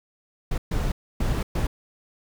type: noise bursts at uneven times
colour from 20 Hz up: brown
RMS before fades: -24 dBFS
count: 4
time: 0.51-0.58 / 0.71-0.92 / 1.2-1.43 / 1.55-1.67 s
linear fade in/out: 5 ms
effects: none